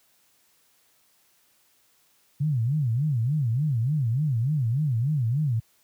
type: tone with vibrato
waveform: sine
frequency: 132 Hz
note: C3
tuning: 16 cents sharp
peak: -21 dBFS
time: 2.4-5.6 s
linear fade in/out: 10 ms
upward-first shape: sine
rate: 3.4 Hz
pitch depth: 290 cents each way
effects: white hiss -64 dBFS RMS until 5.83 s + high-pass 60 Hz 12 dB/octave